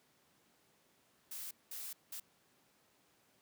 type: noise bursts at uneven times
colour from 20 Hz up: blue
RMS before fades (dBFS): -45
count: 3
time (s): 1.31-1.51 / 1.71-1.93 / 2.12-2.2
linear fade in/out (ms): 5
effects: pink hiss -71 dBFS RMS until 3.41 s + high-pass 150 Hz 12 dB/octave